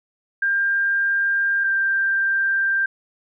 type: tone pair in turn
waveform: sine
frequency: 1597 / 1580.5 Hz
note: G6 / G6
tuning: +32 / +14 cents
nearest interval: unison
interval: 18 cents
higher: first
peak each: -17 dBFS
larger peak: neither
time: 0.42-1.64 / 1.64-2.86 s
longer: neither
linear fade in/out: 5 ms
effects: none